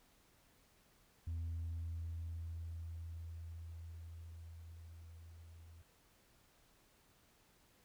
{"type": "tone with level ramp", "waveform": "sine", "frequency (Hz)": 83, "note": "E2", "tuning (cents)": 12, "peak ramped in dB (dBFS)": [-36, -55], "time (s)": [1.27, 5.82], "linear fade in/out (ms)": 5, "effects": ["tanh soft clip ceiling -37 dBFS", "pink hiss -70 dBFS RMS until 7.84 s"]}